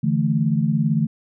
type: chord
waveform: sine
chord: D suspended second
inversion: none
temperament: equal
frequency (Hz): 146.83 / 164.81 / 220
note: D3 / E3 / A3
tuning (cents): 0 / 0 / 0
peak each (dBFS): -21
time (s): 0.03-1.07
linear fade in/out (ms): 10
effects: none